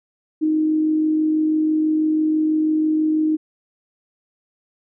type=tone with amplitude modulation; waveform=sine; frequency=311.1 Hz; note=D#4; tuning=in tune; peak=-14 dBFS; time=0.41-3.37 s; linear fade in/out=20 ms; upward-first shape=sine; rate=46.1 Hz; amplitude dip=30%; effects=none